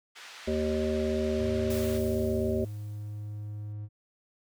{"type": "band-pass noise", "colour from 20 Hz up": "pink", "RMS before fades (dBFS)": -47, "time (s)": [0.15, 1.99], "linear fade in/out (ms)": 20, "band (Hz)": [1300, 4900], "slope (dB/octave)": 12}
{"type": "harmonic tone", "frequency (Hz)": 77, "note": "D#2", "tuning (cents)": -17, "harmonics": [1, 3, 5, 7, 8], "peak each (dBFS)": [-34, -31, -30, -36, -34], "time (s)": [0.47, 2.65], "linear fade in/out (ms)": 10}
{"type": "tone", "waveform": "triangle", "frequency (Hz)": 104.8, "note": "G#2", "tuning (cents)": 16, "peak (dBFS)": -33, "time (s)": [1.37, 3.89], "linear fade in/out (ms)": 50}
{"type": "noise with exponential decay", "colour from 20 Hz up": "white", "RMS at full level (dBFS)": -40, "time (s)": [1.7, 3.73], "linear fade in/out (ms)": 5, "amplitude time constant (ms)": 440}
{"effects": []}